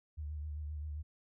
sine tone with vibrato, 75.2 Hz, D2, 42 cents sharp, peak -38 dBFS, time 0.17-1.03 s, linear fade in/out 20 ms, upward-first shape sine, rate 7.6 Hz, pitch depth 46 cents each way, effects none

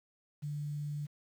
sine tone with quantisation, 147.2 Hz, D3, 4 cents sharp, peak -35 dBFS, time 0.42-1.07 s, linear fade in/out 20 ms, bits 10, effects none

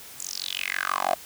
10% pulse tone with high-pass filter sweep, 46.25 Hz, F#1, in tune, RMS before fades -29 dBFS, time 0.18-1.15 s, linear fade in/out 10 ms, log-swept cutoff 7900 to 640 Hz, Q 5.9, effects white hiss -44 dBFS RMS until 1.25 s

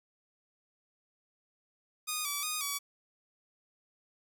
5% pulse tone with pitch steps, 1234 / 1151 / 1236 / 1138 Hz, D#6 / D6 / D#6 / C#6, -15 / -35 / -12 / +45 cents, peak -21 dBFS, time 2.07-2.79 s, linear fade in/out 20 ms, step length 180 ms, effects none

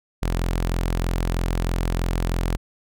sawtooth tone, 43.13 Hz, F1, 21 cents flat, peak -17 dBFS, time 0.22-2.57 s, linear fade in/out 10 ms, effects none

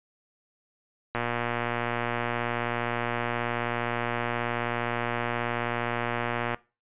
click train, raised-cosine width 0.5 ms, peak -13 dBFS, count 643, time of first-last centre 1.15-6.545 s, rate 119 Hz, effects noise-tail reverb RT60 0.3 s tail -21 dB re dry + resampled to 8000 Hz

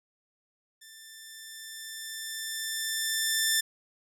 10% pulse tone with level ramp, 1776 Hz, A6, 16 cents sharp, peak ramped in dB -40 to -14 dBFS, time 0.81-3.61 s, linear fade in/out 10 ms, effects none

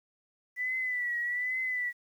sine tone with vibrato, 1975.5 Hz, B6, in tune, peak -29 dBFS, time 0.56-1.93 s, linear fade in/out 50 ms, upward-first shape triangle, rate 1.2 Hz, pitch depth 67 cents each way, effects 10-bit

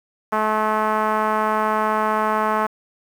5% pulse tone with low-pass filter, 215.7 Hz, A3, 34 cents flat, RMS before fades -20 dBFS, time 0.32-2.67 s, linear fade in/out 10 ms, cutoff 1100 Hz, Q 2, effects 7-bit

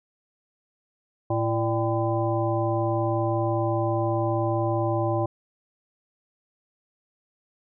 harmonic tone with a mistuned harmonic, 112.6 Hz, A2, 40 cents sharp, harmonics 1 / 3 / 5 / 7 / 9, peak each -26 / -27 / -28 / -30 / -33 dBFS, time 1.3-5.26 s, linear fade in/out 5 ms, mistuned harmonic 5, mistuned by +75 cents, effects none

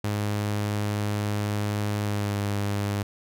sawtooth tone with pitch glide, 103.83 to 101.63 Hz, G#2 to G#2, 0 to -37 cents, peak -21 dBFS, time 0.04-3.03 s, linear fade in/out 5 ms, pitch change -37 cents, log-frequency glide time 2.02-2.38 s, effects none

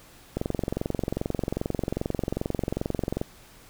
click train, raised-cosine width 2 ms, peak -13 dBFS, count 65, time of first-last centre 0.37-3.214 s, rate 22.5 Hz, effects pink hiss -52 dBFS RMS until 3.69 s

